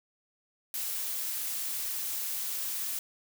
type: noise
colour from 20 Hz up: blue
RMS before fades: -34 dBFS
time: 0.74-2.99 s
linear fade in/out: 2 ms
effects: none